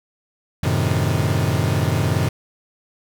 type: chord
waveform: 40% pulse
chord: F# diminished seventh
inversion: none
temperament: equal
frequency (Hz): 92.5 / 110 / 130.81 / 155.56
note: F#2 / A2 / C3 / Eb3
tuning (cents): 0 / 0 / 0 / 0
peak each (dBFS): -22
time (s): 0.63-2.29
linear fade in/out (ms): 5
effects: none